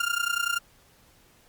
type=tone with amplitude modulation; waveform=30% pulse; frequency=1400 Hz; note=F6; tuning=4 cents sharp; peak=-19 dBFS; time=0-0.59 s; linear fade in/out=5 ms; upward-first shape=sine; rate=30.3 Hz; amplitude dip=85%; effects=pink hiss -59 dBFS RMS until 1.48 s + Opus 48 kbps